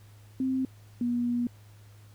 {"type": "tone pair in turn", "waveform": "sine", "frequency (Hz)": [261.6, 240.9], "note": ["C4", "B3"], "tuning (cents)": [0, -43], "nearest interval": "minor second", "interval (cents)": 143, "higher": "first", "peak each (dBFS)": -25, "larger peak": "neither", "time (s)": [[0.4, 0.65], [1.01, 1.47]], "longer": "second", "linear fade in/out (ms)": 2, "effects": ["added 104 Hz sine -50 dBFS peak until 2.14 s", "pink hiss -61 dBFS RMS until 2.14 s"]}